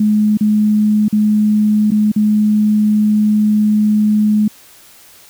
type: tone with dropouts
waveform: sine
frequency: 211.7 Hz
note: G#3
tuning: 33 cents sharp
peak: -9 dBFS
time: 0-4.48 s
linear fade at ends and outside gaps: 5 ms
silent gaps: 0.373-0.408 / 1.083-1.126 / 1.907-1.917 / 2.118-2.161 s
effects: white hiss -43 dBFS RMS until 5.29 s